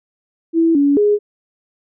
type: tone with pitch steps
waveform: sine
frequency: 329.6 / 284 / 414.7 Hz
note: E4 / C#4 / G#4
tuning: 0 / +42 / -3 cents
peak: -10 dBFS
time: 0.53-1.19 s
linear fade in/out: 50 ms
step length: 220 ms
effects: none